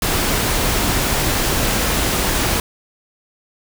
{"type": "noise", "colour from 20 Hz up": "pink", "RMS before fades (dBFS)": -18, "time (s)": [0.02, 2.6], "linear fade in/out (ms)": 2, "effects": []}